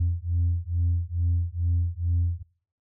sine beating tone pair, 85.1 / 87.4 Hz, F2 / F2, -44 / +2 cents, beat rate 2.3 Hz, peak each -24 dBFS, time 0-2.43 s, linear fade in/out 10 ms, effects noise-tail reverb RT60 0.5 s tail -23 dB re dry + tanh soft clip ceiling -17 dBFS

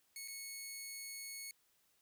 10% pulse tone with dropouts, 2200 Hz, C#7, 14 cents flat, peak -36 dBFS, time 0.16-1.51 s, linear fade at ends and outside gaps 1 ms, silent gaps 0.277-0.282 s, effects white hiss -75 dBFS RMS until 2.01 s

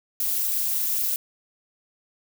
violet noise with amplitude modulation, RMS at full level -21 dBFS, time 0.2-1.16 s, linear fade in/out 2 ms, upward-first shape sine, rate 275 Hz, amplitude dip 85%, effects none

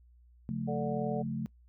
sine chord, Db augmented, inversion none, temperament equal with one note detuned, 138.59 / 178.39 / 220 Hz, Db3 / F3 / A3, 0 / +37 / 0 cents, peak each -37 / -38 / -35 dBFS, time 0.49-1.46 s, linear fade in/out 0 ms
harmonic tone, 146.83 Hz, D3, in tune, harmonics 3 / 4 / 5, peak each -36 / -37 / -38 dBFS, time 0.67-1.23 s, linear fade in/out 20 ms
effects noise-tail reverb RT60 0.1 s tail -23 dB re dry + added 60 Hz sine -57 dBFS peak until 1.68 s

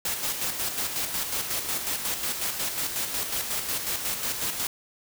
white noise with tremolo, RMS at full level -28 dBFS, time 0.05-4.67 s, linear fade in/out 2 ms, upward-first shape square, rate 5.5 Hz, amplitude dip 45%, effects none

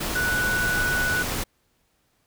sine tone in noise, 1480 Hz, F#6, in tune, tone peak -22 dBFS, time 0.15-1.23 s, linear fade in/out 10 ms, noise pink, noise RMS -28 dBFS, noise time 0-1.44 s, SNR +3 dB, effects pink hiss -68 dBFS RMS until 2.26 s

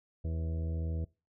harmonic tone with a mistuned harmonic, 81.3 Hz, E2, 23 cents flat, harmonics 1 / 2 / 3 / 4 / 5 / 6 / 7 / 8, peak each -32 / -41 / -51 / -48 / -57 / -49 / -57 / -56 dBFS, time 0.24-1.05 s, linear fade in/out 10 ms, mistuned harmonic 7, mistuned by -49 cents, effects noise-tail reverb RT60 0.3 s tail -23 dB re dry

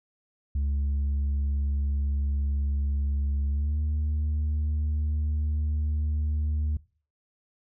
sine tone with pitch glide, 70.5 to 75.56 Hz, C#2 to D2, +30 to +50 cents, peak -21 dBFS, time 0.55-6.77 s, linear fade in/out 5 ms, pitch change +120 cents, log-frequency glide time 3.5-3.78 s, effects noise-tail reverb RT60 0.4 s tail -22 dB re dry + tanh soft clip ceiling -23 dBFS

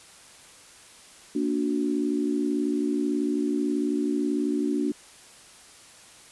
sine chord, Bb augmented, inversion none, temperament just, 233.1 / 291.4 / 364.2 Hz, Bb3 / D4 / F#4, 0 / -13 / -27 cents, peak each -29 / -25 / -30 dBFS, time 1.35-4.92 s, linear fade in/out 5 ms, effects white hiss -50 dBFS RMS until 6.31 s + resampled to 24000 Hz

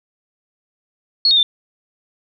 sine tone with pitch steps, 4335 / 3703 / 3566 Hz, C#8 / A#7 / A7, -39 / -12 / +22 cents, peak -10 dBFS, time 1.25-1.43 s, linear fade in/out 2 ms, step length 60 ms, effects none

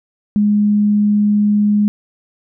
sine tone, 207.7 Hz, G#3, in tune, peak -10 dBFS, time 0.36-1.88 s, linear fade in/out 0 ms, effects none

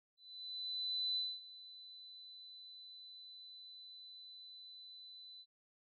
sine tone with ADSR envelope, 4004 Hz, B7, 23 cents sharp, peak -34 dBFS, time 0.17-5.46 s, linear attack 990 ms, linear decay 240 ms, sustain -18 dB, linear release 57 ms, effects none

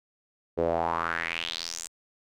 sawtooth tone with band-pass filter sweep, 83.5 Hz, E2, 23 cents sharp, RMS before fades -30 dBFS, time 0.57-1.88 s, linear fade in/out 20 ms, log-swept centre 450 to 8100 Hz, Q 4.2, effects none

